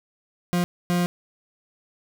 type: tone bursts at uneven times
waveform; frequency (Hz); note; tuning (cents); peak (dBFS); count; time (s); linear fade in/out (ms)
40% pulse; 176.1; F3; +15; -19; 2; 0.53-0.64 / 0.9-1.06; 0
effects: none